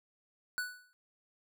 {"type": "tone with exponential decay", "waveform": "square", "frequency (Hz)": 1482, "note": "F#6", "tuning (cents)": 2, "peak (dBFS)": -31, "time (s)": [0.58, 0.93], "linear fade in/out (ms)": 0, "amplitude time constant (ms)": 74, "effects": []}